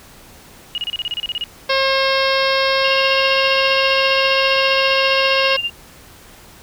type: tone bursts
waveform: sine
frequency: 2881 Hz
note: F#7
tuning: 47 cents flat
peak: -19 dBFS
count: 12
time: 0.75-1.439 s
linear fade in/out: 0 ms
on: 29 ms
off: 31 ms
type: harmonic tone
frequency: 537 Hz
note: C5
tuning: 45 cents sharp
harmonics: 1 / 2 / 3 / 4 / 5 / 6 / 7 / 8 / 9 / 10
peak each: -18 / -21 / -23 / -24 / -25 / -26 / -26 / -27 / -28 / -28 dBFS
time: 1.69-5.57 s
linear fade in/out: 10 ms
type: tone with tremolo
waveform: sine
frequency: 2794 Hz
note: F7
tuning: in tune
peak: -16 dBFS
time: 2.84-5.7 s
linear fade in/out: 5 ms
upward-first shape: sine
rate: 15 Hz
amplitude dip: 75%
effects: pink hiss -43 dBFS RMS until 6.62 s